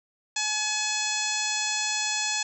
harmonic tone, 851 Hz, G#5, 42 cents sharp, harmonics 1 / 2 / 3 / 4 / 5 / 6 / 7 / 8 / 9, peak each -35 / -35 / -32 / -34 / -34 / -36 / -34 / -33 / -35 dBFS, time 0.36-2.43 s, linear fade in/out 5 ms, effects none

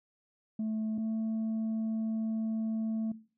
sine tone pair in turn, 218.3 / 221.6 Hz, A3 / A3, -13 / +13 cents, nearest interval unison, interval 26 cents, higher second, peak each -28 dBFS, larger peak neither, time 0.59-0.98 / 0.98-3.12 s, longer second, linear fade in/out 5 ms, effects noise-tail reverb RT60 0.4 s tail -19 dB re dry + tanh soft clip ceiling -29 dBFS

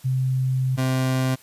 sine / 30% pulse tone pair in turn, 130.2 / 130.2 Hz, C3 / C3, -8 / -8 cents, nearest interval unison, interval 0 cents, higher neither, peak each -19 / -17 dBFS, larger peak second, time 0.04-0.77 / 0.77-1.36 s, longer first, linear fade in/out 20 ms, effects white hiss -51 dBFS RMS until 1.42 s + resampled to 32000 Hz

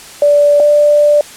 sine tone pair in turn, 582 / 589.4 Hz, D5 / D5, -16 / +6 cents, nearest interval unison, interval 22 cents, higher second, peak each -5 dBFS, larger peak neither, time 0.22-0.6 / 0.6-1.21 s, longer second, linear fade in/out 2 ms, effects white hiss -33 dBFS RMS until 1.36 s + low-pass 10000 Hz 12 dB/octave

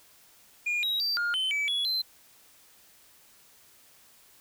sine tone with pitch steps, 2427 / 3829 / 4668 / 1417 / 3064 / 2296 / 3375 / 4090 Hz, D#7 / A#7 / D8 / F6 / G7 / D7 / G#7 / C8, -44 / +46 / -11 / +25 / -40 / -40 / +27 / -40 cents, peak -23 dBFS, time 0.66-2.02 s, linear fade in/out 10 ms, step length 170 ms, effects tanh soft clip ceiling -25 dBFS + white hiss -58 dBFS RMS until 4.4 s

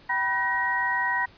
sine tone cluster, 772 / 980 / 1522 / 1893 Hz, G5 / B5 / F#6 / A#6, -27 / -14 / +48 / +26 cents, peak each -34 / -27 / -34 / -25 dBFS, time 0.09-1.26 s, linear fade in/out 10 ms, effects pink hiss -53 dBFS RMS until 1.37 s + resampled to 11025 Hz

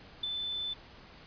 sine tone with ADSR envelope, 3520 Hz, A7, in tune, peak -28 dBFS, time 0.23-0.74 s, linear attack 7 ms, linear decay 13 ms, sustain -5 dB, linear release 12 ms, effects pink hiss -53 dBFS RMS until 1.26 s + resampled to 11025 Hz

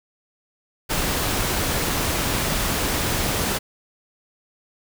pink noise, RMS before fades -23 dBFS, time 0.89-3.59 s, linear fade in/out 20 ms, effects none

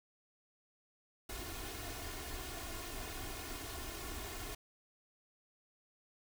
pink noise with comb filter, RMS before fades -44 dBFS, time 1.29-4.55 s, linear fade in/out 5 ms, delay 2.8 ms, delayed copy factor +0.7, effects none

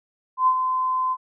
sine tone with ADSR envelope, 1028 Hz, C6, 31 cents flat, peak -13 dBFS, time 0.37-1.17 s, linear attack 100 ms, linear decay 68 ms, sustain -7 dB, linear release 51 ms, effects none

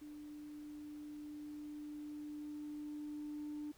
sine tone with level ramp, 297.9 Hz, D4, 25 cents sharp, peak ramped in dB -48 to -40 dBFS, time 0.01-3.72 s, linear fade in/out 10 ms, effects tanh soft clip ceiling -38 dBFS + pink hiss -66 dBFS RMS until 3.77 s

